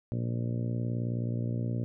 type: harmonic tone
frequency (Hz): 59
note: A#1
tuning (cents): +22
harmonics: 2 / 3 / 4 / 5 / 6 / 7 / 8 / 9 / 10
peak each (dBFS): -30 / -39 / -37 / -43 / -45 / -50 / -48 / -49 / -49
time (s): 0.12-1.84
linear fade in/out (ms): 0
effects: none